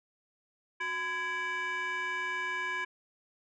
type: tone with frequency modulation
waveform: sine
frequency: 1661.2 Hz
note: G#6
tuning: in tune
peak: -29 dBFS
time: 0.8-2.85 s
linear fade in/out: 10 ms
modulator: 647 Hz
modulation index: 1.2
effects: tanh soft clip ceiling -30 dBFS